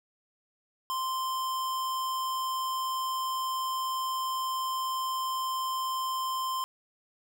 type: tone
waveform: square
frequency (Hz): 1043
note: C6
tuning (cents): -6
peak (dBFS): -30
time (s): 0.9-6.64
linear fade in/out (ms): 0
effects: none